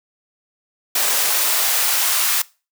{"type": "noise with high-pass filter sweep", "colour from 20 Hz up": "white", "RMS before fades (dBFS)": -18, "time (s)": [0.95, 2.42], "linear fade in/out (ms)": 5, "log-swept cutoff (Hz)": [440, 1100], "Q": 0.88, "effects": ["noise-tail reverb RT60 0.3 s tail -21 dB re dry"]}